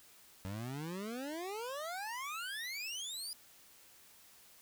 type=exponential sweep; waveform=25% pulse; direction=up; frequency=92.2 to 4978 Hz; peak=-36 dBFS; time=0.45-3.33 s; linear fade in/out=0 ms; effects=white hiss -61 dBFS RMS until 4.61 s